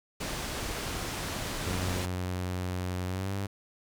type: low-pass noise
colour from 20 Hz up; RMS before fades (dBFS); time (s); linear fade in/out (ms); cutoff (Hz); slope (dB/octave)
pink; -35; 0.2-2.06; 10; 10000; 12
type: tone with pitch glide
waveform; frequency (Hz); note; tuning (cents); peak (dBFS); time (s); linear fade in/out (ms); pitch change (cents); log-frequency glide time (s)
sawtooth; 91 to 98.66; F#2 to G2; -28 to +12; -27; 1.66-3.47; 10; +140; 3.06-3.34
effects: none